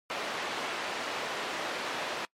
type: band-pass noise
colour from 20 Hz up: pink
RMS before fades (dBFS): -35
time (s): 0.1-2.25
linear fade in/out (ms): 0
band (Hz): 450 to 3600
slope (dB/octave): 12
effects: noise-tail reverb RT60 0.1 s tail -24 dB re dry + MP3 64 kbps